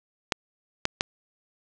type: clicks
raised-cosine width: 0.2 ms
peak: -5 dBFS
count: 3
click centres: 0.322 / 0.854 / 1.009 s
effects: resampled to 22050 Hz + 7-bit